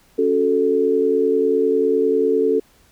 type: chord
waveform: sine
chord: F# minor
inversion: second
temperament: equal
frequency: 277.2 / 370 / 440 Hz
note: C#4 / F#4 / A4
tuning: 0 / 0 / 0 cents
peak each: -22 / -21 / -16 dBFS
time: 0.18-2.6 s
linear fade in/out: 10 ms
effects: pink hiss -55 dBFS RMS until 2.91 s